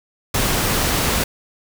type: noise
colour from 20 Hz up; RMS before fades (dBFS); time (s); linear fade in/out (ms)
pink; -19; 0.34-1.24; 5
effects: none